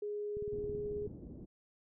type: tone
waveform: sine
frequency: 415.3 Hz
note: G#4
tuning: in tune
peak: -36 dBFS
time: 0.02-1.07 s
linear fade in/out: 5 ms
type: click train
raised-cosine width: 5 ms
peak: -35 dBFS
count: 14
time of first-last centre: 0.37-1.077 s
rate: 18.4 Hz
type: low-pass noise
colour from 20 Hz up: white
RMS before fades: -49 dBFS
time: 0.51-1.46 s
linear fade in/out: 20 ms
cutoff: 350 Hz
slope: 24 dB/octave
effects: none

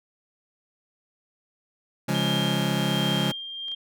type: chord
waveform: sawtooth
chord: Db major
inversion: none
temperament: just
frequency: 138.59 / 173.24 / 207.9 Hz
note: Db3 / F3 / Ab3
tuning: 0 / -14 / +2 cents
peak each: -23 dBFS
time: 2.08-3.32 s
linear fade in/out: 10 ms
type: tone with tremolo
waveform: sine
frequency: 3194 Hz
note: G7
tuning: 32 cents sharp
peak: -27 dBFS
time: 2.14-3.75 s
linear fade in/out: 10 ms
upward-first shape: sine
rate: 1.3 Hz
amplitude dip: 55%
type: clicks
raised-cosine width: 0.2 ms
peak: -32 dBFS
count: 2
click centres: 3.683 / 3.717 s
effects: none

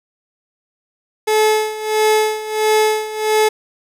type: tone with tremolo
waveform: 30% pulse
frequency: 431.2 Hz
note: A4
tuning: 35 cents flat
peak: -8 dBFS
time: 1.27-3.49 s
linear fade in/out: 10 ms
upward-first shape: sine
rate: 1.5 Hz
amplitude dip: 80%
effects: resampled to 32000 Hz + 8-bit

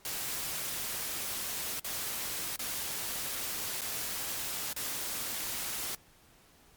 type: noise with dropouts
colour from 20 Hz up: white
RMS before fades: -36 dBFS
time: 0.05-5.95 s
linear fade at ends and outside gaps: 2 ms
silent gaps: 1.797-1.844 / 2.561-2.592 / 3.81-3.816 / 4.73-4.763 s
effects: pink hiss -61 dBFS RMS until 6.76 s + MP3 96 kbps

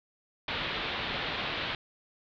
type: low-pass noise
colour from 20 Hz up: white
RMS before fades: -34 dBFS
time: 0.48-1.75 s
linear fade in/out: 2 ms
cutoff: 3900 Hz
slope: 48 dB/octave
effects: none

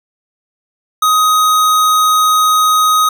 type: tone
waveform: square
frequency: 1255 Hz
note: D#6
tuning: 15 cents sharp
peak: -9 dBFS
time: 1.02-3.09 s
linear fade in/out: 5 ms
effects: none

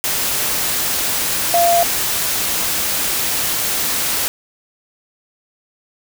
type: tone in noise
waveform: sine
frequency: 688 Hz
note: F5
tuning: 26 cents flat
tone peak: -11 dBFS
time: 1.54-1.83 s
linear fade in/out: 0 ms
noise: white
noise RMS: -19 dBFS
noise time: 0.04-4.28 s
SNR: +5 dB
effects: none

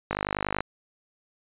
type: click train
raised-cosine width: 0.5 ms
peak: -11 dBFS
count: 26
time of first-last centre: 0.11-0.606 s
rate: 50.4 Hz
effects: resampled to 8000 Hz

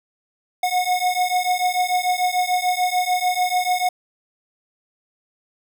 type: beating tone pair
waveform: square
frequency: 724 / 730.8 Hz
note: F#5 / F#5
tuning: -38 / -22 cents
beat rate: 6.8 Hz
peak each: -22 dBFS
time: 0.63-3.89 s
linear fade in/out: 5 ms
effects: none

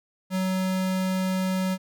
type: tone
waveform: square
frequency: 187.2 Hz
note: F#3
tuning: 20 cents sharp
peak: -24 dBFS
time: 0.3-1.78 s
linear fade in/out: 50 ms
effects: none

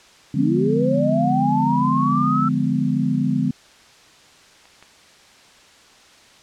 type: chord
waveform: sine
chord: D diminished seventh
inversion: none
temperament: equal with one note detuned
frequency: 146.83 / 174.61 / 207.7 / 251.4 Hz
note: D3 / F3 / Ab3 / Cb4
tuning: 0 / 0 / 0 / +31 cents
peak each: -23 / -25 / -23 / -21 dBFS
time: 0.34-3.51 s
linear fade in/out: 5 ms
type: linear sweep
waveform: sine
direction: up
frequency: 246.9 to 1339 Hz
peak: -19 dBFS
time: 0.35-2.49 s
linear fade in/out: 10 ms
type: clicks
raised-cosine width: 0.3 ms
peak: -34 / -28 dBFS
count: 2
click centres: 4.655 / 4.826 s
effects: white hiss -49 dBFS RMS until 6.42 s + low-pass 6000 Hz 12 dB/octave

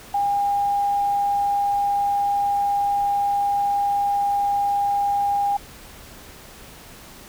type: tone with quantisation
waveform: sine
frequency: 808 Hz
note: G#5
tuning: 48 cents flat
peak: -18 dBFS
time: 0.14-5.57 s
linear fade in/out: 5 ms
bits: 8
effects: pink hiss -43 dBFS RMS until 7.28 s

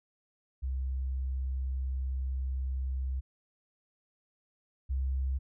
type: tone pair in turn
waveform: sine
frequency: 65.41 / 66.17 Hz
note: C2 / C2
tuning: 0 / +20 cents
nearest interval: unison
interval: 20 cents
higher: second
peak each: -30 / -28 dBFS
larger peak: second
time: 0.62-3.21 / 4.89-5.39 s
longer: first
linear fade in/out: 20 ms
effects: none

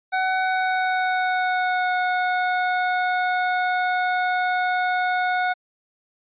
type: tone with pitch glide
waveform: 25% pulse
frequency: 750 to 730.3 Hz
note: F#5 to F#5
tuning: +23 to -23 cents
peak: -16 dBFS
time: 0.12-5.54 s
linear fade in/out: 20 ms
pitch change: -46 cents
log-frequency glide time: 0.39-1.95 s
effects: resampled to 8000 Hz

